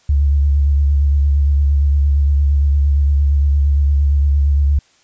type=tone with vibrato; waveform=sine; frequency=71.1 Hz; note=C#2; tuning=45 cents sharp; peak=-10 dBFS; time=0.09-4.79 s; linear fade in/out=5 ms; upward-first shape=sine; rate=8.7 Hz; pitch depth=39 cents each way; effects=white hiss -54 dBFS RMS until 5.03 s + resampled to 16000 Hz